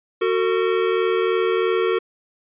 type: tone pair together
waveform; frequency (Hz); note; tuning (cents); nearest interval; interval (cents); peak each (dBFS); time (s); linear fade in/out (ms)
square; 370 / 453; F#4 / A#4; 0 / -50; major third; 350; -21; 0.21-1.99; 10
effects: resampled to 8000 Hz